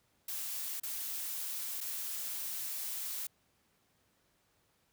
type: noise with dropouts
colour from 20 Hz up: blue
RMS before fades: -39 dBFS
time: 0.28-3.27 s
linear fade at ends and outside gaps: 5 ms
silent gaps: 0.8-0.832 / 1.806-1.81 s
effects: pink hiss -73 dBFS RMS until 4.92 s + high-pass 60 Hz 12 dB/octave